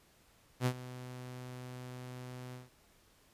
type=tone with ADSR envelope; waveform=sawtooth; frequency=125.8 Hz; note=B2; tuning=32 cents sharp; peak=-23 dBFS; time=0.6-2.7 s; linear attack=61 ms; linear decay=68 ms; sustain=-17 dB; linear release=170 ms; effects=pink hiss -66 dBFS RMS until 3.33 s + resampled to 32000 Hz